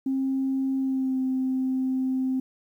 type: tone with pitch glide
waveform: sine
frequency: 267 to 260.6 Hz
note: C4 to C4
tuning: +35 to -7 cents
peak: -22 dBFS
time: 0.06-2.4 s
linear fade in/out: 5 ms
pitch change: -42 cents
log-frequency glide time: 0.78-1.19 s
effects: tanh soft clip ceiling -18 dBFS + 10-bit